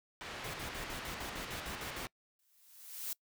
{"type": "low-pass noise", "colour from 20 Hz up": "white", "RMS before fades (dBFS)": -45, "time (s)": [0.21, 2.07], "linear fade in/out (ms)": 0, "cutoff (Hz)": 2700, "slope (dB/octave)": 12}
{"type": "noise bursts", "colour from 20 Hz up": "pink", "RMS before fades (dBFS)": -44, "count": 11, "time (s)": [0.44, 2.059], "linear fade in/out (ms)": 5, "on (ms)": 99, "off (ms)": 53}
{"type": "noise with exponential growth", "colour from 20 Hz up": "blue", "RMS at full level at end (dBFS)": -37, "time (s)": [2.39, 3.13], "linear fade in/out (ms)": 2, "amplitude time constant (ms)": 160}
{"effects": ["noise-tail reverb RT60 0.1 s tail -24 dB re dry"]}